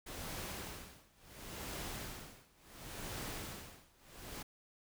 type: noise with tremolo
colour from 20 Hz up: pink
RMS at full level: -43 dBFS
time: 0.06-4.43 s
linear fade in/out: 10 ms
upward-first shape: sine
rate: 0.71 Hz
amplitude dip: 95%
effects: none